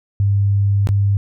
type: tone with dropouts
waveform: sine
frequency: 100 Hz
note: G2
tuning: 35 cents sharp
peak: -12 dBFS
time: 0.2-1.17 s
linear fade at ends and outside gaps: 0 ms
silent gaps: 0.872-0.889 s
effects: none